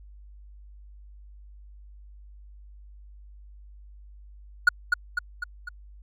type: tone with echo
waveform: triangle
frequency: 1446 Hz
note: F#6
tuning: 40 cents flat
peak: -10 dBFS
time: 4.67-4.69 s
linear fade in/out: 5 ms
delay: 250 ms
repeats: 4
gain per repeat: -5 dB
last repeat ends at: 5.69 s
effects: added 50 Hz sine -45 dBFS peak until 6.02 s